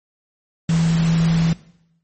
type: tone in noise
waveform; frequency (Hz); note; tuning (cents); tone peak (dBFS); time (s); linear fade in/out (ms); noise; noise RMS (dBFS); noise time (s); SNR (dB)
sine; 164.81; E3; 0; -14; 0.69-1.53; 2; pink; -29; 0.69-1.53; +12
effects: noise-tail reverb RT60 0.8 s tail -19 dB re dry + MP3 32 kbps